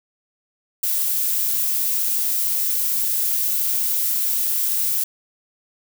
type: noise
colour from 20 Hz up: violet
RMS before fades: -21 dBFS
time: 0.83-5.04 s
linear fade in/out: 5 ms
effects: none

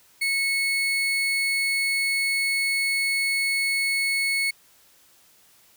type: tone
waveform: 35% pulse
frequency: 2200 Hz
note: C#7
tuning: 14 cents flat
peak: -20 dBFS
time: 0.21-4.51 s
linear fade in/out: 10 ms
effects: white hiss -57 dBFS RMS until 5.76 s

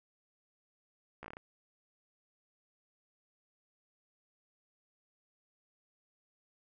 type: slowing click train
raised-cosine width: 0.5 ms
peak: -30 dBFS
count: 7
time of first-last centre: 1.23-1.369 s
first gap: 14 ms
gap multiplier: 1.2
effects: none

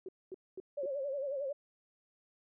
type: tone bursts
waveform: sine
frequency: 375 Hz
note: F#4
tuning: 23 cents sharp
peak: -40 dBFS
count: 4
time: 0.06-0.858 s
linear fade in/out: 2 ms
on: 27 ms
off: 230 ms
type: tone with vibrato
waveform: sine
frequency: 554.4 Hz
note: C#5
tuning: in tune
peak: -34 dBFS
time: 0.77-1.53 s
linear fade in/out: 10 ms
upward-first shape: sine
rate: 11 Hz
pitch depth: 93 cents each way
effects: none

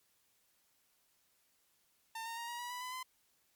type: tone with pitch steps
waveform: sawtooth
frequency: 903 / 919.3 / 935.9 / 952.8 / 970.1 / 987.6 / 1005.4 / 1023.6 Hz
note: A5 / A#5 / A#5 / A#5 / B5 / B5 / B5 / C6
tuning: +45 / -24 / +7 / +38 / -31 / 0 / +31 / -38 cents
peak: -37 dBFS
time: 2.15-3.03 s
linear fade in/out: 5 ms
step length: 110 ms
effects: white hiss -74 dBFS RMS until 3.55 s + MP3 96 kbps

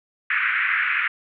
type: band-pass noise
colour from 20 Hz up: pink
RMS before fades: -22 dBFS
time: 0.3-1.08 s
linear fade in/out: 5 ms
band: 1400 to 2400 Hz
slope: 48 dB/octave
effects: none

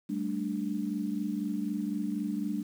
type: chord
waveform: sine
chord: G suspended second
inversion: none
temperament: equal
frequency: 196 / 220 / 293.7 Hz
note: G3 / A3 / D4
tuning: 0 / 0 / 0 cents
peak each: -34 dBFS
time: 0.09-2.63 s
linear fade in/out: 10 ms
effects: 9-bit

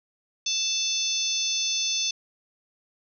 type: harmonic tone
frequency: 880 Hz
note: A5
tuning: in tune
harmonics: 3 / 4 / 5 / 6 / 7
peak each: -34 / -29 / -32 / -31 / -28 dBFS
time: 0.46-2.11 s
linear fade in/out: 5 ms
effects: none

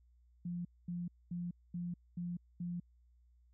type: tone bursts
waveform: sine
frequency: 174.61 Hz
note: F3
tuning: in tune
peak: -37 dBFS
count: 6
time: 0.45-2.8 s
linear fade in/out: 5 ms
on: 200 ms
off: 230 ms
effects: added 60 Hz sine -64 dBFS peak until 3.53 s

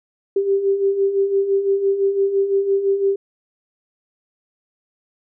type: beating tone pair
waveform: sine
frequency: 389.3 / 395.2 Hz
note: G4 / G4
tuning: -12 / +14 cents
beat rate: 5.9 Hz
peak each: -23 / -16 dBFS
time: 0.36-3.16 s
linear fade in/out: 5 ms
effects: none

